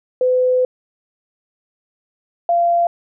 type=tone pair in turn; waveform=sine; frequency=506 / 688.6 Hz; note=B4 / F5; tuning=+42 / -25 cents; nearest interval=perfect fourth; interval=533 cents; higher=second; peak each=-12 dBFS; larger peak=neither; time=0.21-0.65 / 2.49-2.87 s; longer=first; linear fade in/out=2 ms; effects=none